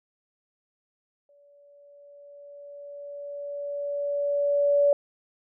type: tone with exponential growth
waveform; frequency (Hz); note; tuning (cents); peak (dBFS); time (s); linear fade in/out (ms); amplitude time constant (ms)
sine; 573; D5; -43; -16; 1.29-4.93; 2; 790
effects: none